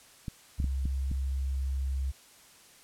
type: clicks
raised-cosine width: 5 ms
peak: -22 dBFS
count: 5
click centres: 0.282 / 0.601 / 0.643 / 0.855 / 1.115 s
type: tone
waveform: sine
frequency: 67.1 Hz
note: C2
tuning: 44 cents sharp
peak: -28 dBFS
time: 0.58-2.12 s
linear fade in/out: 20 ms
effects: white hiss -56 dBFS RMS until 2.83 s + low-pass 11000 Hz 12 dB/octave